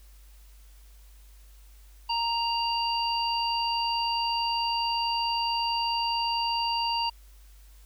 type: harmonic tone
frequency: 932.3 Hz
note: A#5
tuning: in tune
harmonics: 1 / 3 / 5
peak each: -27 / -32 / -31 dBFS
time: 2.09-7.1 s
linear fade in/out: 10 ms
effects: added 50 Hz sine -49 dBFS peak until 7.85 s + white hiss -61 dBFS RMS until 7.85 s